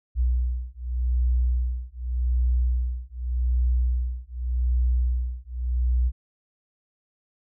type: beating tone pair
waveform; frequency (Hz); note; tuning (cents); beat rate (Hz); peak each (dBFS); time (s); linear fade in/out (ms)
sine; 61 / 61.85; B1 / B1; -21 / +3; 0.85; -24; 0.15-6.12; 50
effects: none